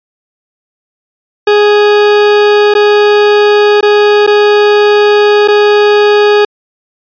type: tone with dropouts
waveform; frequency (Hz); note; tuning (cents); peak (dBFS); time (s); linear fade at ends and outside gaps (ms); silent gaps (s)
40% pulse; 415.3; G#4; 0; -3; 1.47-6.45; 5; 2.74-2.75 / 3.809-3.827 / 4.266-4.274 / 5.477-5.483
effects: resampled to 11025 Hz